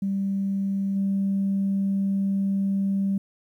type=tone with level steps; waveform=sine; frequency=196 Hz; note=G3; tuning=in tune; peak=-22 / -20 dBFS; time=0.02-3.18 s; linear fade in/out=5 ms; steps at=0.95 s; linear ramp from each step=20 ms; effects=tanh soft clip ceiling -17 dBFS + 10-bit